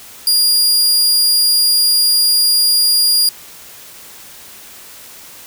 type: tone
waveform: sawtooth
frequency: 4830 Hz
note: D8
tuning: 48 cents sharp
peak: -7 dBFS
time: 0.27-3.29 s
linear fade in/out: 2 ms
effects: white hiss -37 dBFS RMS until 5.46 s